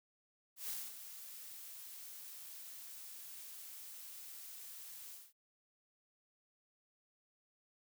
blue noise with ADSR envelope, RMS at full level -41 dBFS, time 0.56-5.33 s, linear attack 130 ms, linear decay 230 ms, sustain -10 dB, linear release 210 ms, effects none

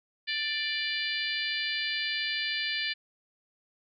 harmonic tone, 589 Hz, D5, 5 cents sharp, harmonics 3 / 4 / 5 / 6 / 7 / 8, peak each -34 / -35 / -36 / -37 / -37 / -38 dBFS, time 0.27-2.94 s, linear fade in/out 20 ms, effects none

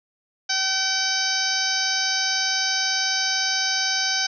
harmonic tone with a mistuned harmonic, 766 Hz, G5, 40 cents flat, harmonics 1 / 2 / 3 / 4 / 5 / 6 / 7 / 8, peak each -32 / -27 / -32 / -32 / -31 / -27 / -27 / -28 dBFS, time 0.49-4.27 s, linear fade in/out 10 ms, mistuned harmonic 6, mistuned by +20 cents, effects none

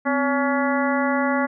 harmonic tone with a mistuned harmonic, 282.2 Hz, C#4, 31 cents sharp, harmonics 1 / 2 / 3 / 4 / 5 / 6 / 7, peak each -22 / -25 / -27 / -28 / -29 / -30 / -30 dBFS, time 0.05-1.47 s, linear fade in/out 20 ms, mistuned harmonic 1, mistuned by -150 cents, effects none

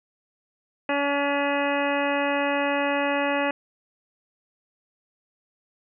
harmonic tone with a mistuned harmonic, 284 Hz, C#4, 42 cents sharp, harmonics 1 / 2 / 3 / 4 / 5 / 6 / 7 / 9 / 10, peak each -28 / -26 / -29 / -33 / -35 / -32 / -33 / -32 / -38 dBFS, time 0.89-3.51 s, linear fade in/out 2 ms, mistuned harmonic 9, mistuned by -20 cents, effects none

